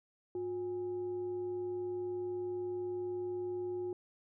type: tone with frequency modulation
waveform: sine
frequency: 360 Hz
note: F#4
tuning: 47 cents flat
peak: -35 dBFS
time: 0.35-3.93 s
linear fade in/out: 2 ms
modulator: 462 Hz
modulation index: 0.25
effects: none